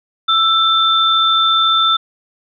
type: tone pair together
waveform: sine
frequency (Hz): 1331 / 3553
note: E6 / A7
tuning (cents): +16 / +16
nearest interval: octave + perfect fourth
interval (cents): 1700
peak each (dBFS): -13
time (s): 0.28-1.97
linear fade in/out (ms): 10
effects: none